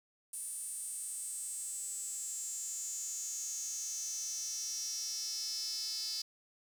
sawtooth tone with high-pass filter sweep, 437.5 Hz, A4, 10 cents flat, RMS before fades -40 dBFS, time 0.33-6.22 s, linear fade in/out 5 ms, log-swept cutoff 9300 to 4900 Hz, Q 8.9, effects 11-bit

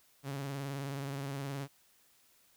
sawtooth tone with vibrato, 138.59 Hz, C#3, in tune, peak -33 dBFS, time 0.23-1.68 s, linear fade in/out 50 ms, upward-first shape sine, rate 19 Hz, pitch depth 52 cents each way, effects white hiss -67 dBFS RMS until 2.56 s

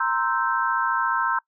sine chord, C dominant seventh, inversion third, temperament equal with one note detuned, 932.3 / 1046.5 / 1318.5 / 1556.3 Hz, Bb5 / C6 / E6 / G6, 0 / 0 / 0 / -13 cents, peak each -26 dBFS, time 0-1.39 s, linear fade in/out 5 ms, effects noise-tail reverb RT60 0.1 s tail -24 dB re dry

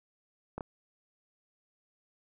clicks, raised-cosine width 1 ms, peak -23 dBFS, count 2, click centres 0.58 / 0.608 s, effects none

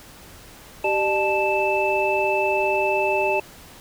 sine tone cluster, 387.6 / 603 / 873 / 2636 Hz, G4 / D5 / A5 / E7, -20 / +46 / -14 / -1 cents, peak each -24 dBFS, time 0.84-3.4 s, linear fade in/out 5 ms, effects pink hiss -45 dBFS RMS until 3.8 s

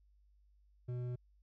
sine tone with hard clipping, 123.47 Hz, B2, in tune, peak -39 dBFS, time 0.88-1.16 s, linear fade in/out 10 ms, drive 8 dB, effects added 50 Hz sine -65 dBFS peak until 1.42 s

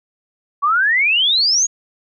sine exponential sweep, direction up, 1108 to 6800 Hz, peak -12 dBFS, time 0.62-1.67 s, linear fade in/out 20 ms, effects none

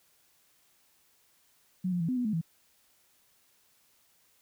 sine tone with pitch steps, 184 / 176.5 / 165.9 / 254.3 / 246.3 / 214.2 / 164 Hz, F#3 / F3 / E3 / C4 / B3 / A3 / E3, -9 / +19 / +11 / -49 / -5 / -46 / -9 cents, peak -27 dBFS, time 1.84-2.414 s, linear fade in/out 10 ms, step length 82 ms, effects white hiss -67 dBFS RMS until 4.41 s

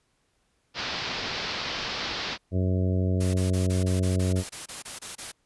white low-pass noise, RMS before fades -32 dBFS, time 0.74-2.38 s, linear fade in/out 50 ms, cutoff 5100 Hz, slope 48 dB/octave
harmonic tone, 92.6 Hz, F#2, 2 cents sharp, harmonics 1 / 2 / 3 / 4 / 5 / 6 / 7, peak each -23 / -29 / -33 / -35 / -37 / -39 / -40 dBFS, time 2.51-4.44 s, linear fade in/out 50 ms
white noise bursts, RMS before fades -37 dBFS, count 13, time 3.2-5.32 s, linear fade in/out 10 ms, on 140 ms, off 25 ms
effects pink hiss -71 dBFS RMS until 5.45 s + resampled to 24000 Hz

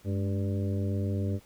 harmonic tone with a mistuned harmonic, 98.2 Hz, G2, 4 cents sharp, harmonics 1 / 2 / 3 / 4 / 5 / 6, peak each -28 / -34 / -38 / -40 / -42 / -44 dBFS, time 0.04-1.4 s, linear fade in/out 50 ms, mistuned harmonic 2, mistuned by +91 cents, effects pink hiss -59 dBFS RMS until 1.45 s

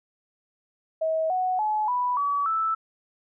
sine tone with pitch steps, 640 / 739.4 / 854.3 / 987 / 1140.4 / 1317.5 Hz, D#5 / F#5 / G#5 / B5 / C#6 / E6, +49 / -1 / +49 / -1 / +49 / -1 cents, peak -22 dBFS, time 1.01-2.75 s, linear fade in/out 10 ms, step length 290 ms, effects none

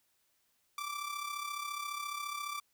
sawtooth tone with amplitude modulation, 1169 Hz, D6, 8 cents flat, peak -31 dBFS, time 0.78-2.6 s, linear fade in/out 2 ms, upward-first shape sine, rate 34.5 Hz, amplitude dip 60%, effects white hiss -75 dBFS RMS until 2.73 s

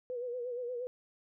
sine tone with vibrato, 490 Hz, B4, 14 cents flat, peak -35 dBFS, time 0.1-0.87 s, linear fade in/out 0 ms, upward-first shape sine, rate 8.5 Hz, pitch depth 62 cents each way, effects none

